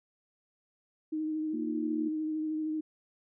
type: tone with vibrato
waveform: sine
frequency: 311.1 Hz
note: D#4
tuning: in tune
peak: -30 dBFS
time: 1.12-2.81 s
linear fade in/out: 10 ms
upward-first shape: sine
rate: 13 Hz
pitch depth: 20 cents each way
type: chord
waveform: sine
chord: Bb suspended fourth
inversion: none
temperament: just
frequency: 233.1 / 310.8 / 349.6 Hz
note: Bb3 / Eb4 / F4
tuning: 0 / -2 / +2 cents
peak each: -35 / -36 / -40 dBFS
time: 1.53-2.09 s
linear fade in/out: 10 ms
effects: none